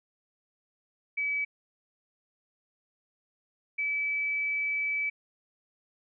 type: tone pair in turn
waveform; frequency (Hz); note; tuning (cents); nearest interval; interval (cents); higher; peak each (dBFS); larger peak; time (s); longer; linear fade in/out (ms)
sine; 2288 / 2300; D7 / D7; -46 / -37; unison; 9; second; -27 / -27; neither; 1.17-1.45 / 3.78-5.1; second; 10
effects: none